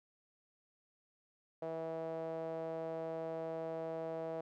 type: tone with band-pass filter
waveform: sawtooth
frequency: 162.5 Hz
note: E3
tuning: 24 cents flat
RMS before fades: -41 dBFS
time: 1.62-4.41 s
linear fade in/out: 5 ms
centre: 590 Hz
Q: 4.7
effects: none